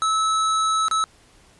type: tone with dropouts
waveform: square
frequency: 1300 Hz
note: E6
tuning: 24 cents flat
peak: -19 dBFS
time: 0.02-1.04 s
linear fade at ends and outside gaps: 0 ms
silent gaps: 0.883-0.912 s
effects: pink hiss -54 dBFS RMS until 1.59 s + resampled to 24000 Hz